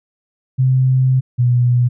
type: tone pair in turn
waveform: sine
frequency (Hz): 130 / 122.57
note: C3 / B2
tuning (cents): -11 / -13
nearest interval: minor second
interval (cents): 102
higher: first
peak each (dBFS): -10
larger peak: neither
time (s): 0.58-1.21 / 1.38-1.89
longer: first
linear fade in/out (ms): 20
effects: none